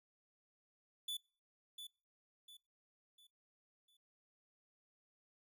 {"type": "tone with echo", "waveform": "45% pulse", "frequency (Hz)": 3474, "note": "A7", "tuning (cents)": -23, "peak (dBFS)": -40, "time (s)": [1.08, 1.17], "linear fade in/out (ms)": 5, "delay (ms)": 700, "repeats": 4, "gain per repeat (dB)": -8, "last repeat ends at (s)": 3.97, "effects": ["noise-tail reverb RT60 0.4 s tail -26 dB re dry"]}